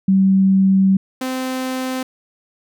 sine / sawtooth tone pair in turn, 192.2 / 258.6 Hz, G3 / C4, -34 / -20 cents, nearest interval perfect fourth, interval 514 cents, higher second, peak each -10 / -17 dBFS, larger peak first, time 0.08-0.97 / 1.21-2.03 s, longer first, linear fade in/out 5 ms, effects none

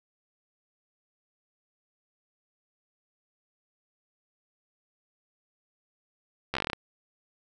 slowing click train, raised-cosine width 0.3 ms, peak -13 dBFS, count 10, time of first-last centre 6.54-6.732 s, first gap 13 ms, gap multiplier 1.12, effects none

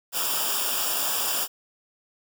white noise with comb filter, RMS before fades -26 dBFS, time 0.12-1.48 s, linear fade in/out 50 ms, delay 0.48 ms, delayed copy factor -0.85, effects none

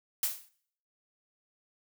blue noise with exponential decay, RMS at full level -26 dBFS, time 0.23-0.49 s, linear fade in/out 2 ms, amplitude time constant 56 ms, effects noise-tail reverb RT60 0.6 s tail -20 dB re dry

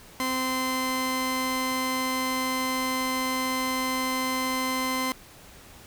sawtooth tone pair together, 259 / 1036 Hz, C4 / C6, -17 / -17 cents, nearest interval 2 octaves, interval 2400 cents, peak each -25 / -23 dBFS, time 0.2-5.12 s, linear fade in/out 0 ms, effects pink hiss -49 dBFS RMS until 5.86 s

